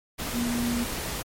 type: tone in noise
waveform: sine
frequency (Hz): 238.6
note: A#3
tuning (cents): +41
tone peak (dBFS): -25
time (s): 0.34-0.85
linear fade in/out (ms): 20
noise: pink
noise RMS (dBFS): -32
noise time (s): 0.18-1.23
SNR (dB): +4
effects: MP3 64 kbps